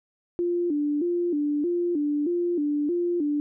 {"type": "tone with vibrato", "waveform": "sine", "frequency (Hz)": 320, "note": "D#4", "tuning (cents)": 49, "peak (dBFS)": -22, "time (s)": [0.39, 3.4], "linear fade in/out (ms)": 0, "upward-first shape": "square", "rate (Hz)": 1.6, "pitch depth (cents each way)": 150, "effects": []}